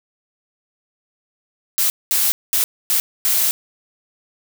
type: noise bursts at uneven times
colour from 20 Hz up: blue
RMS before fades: -17 dBFS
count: 5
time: 1.78-1.9 / 2.11-2.32 / 2.53-2.64 / 2.9-3 / 3.25-3.51 s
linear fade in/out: 0 ms
effects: none